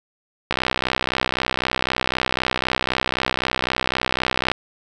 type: click train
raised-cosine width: 0.3 ms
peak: -3 dBFS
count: 257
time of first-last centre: 0.51-4.516 s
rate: 63.9 Hz
effects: none